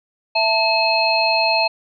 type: tone cluster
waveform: sine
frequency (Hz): 664 / 889 / 2580 / 4218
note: E5 / A5 / E7 / C8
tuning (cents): +12 / +18 / -38 / +13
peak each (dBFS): -20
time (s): 0.35-1.68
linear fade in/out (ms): 10
effects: none